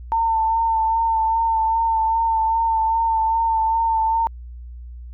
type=tone with vibrato; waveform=sine; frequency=900 Hz; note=A5; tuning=39 cents sharp; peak=-16 dBFS; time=0.12-4.27 s; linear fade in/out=0 ms; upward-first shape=sine; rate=2.5 Hz; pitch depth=24 cents each way; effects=added 60 Hz sine -33 dBFS peak until 5.13 s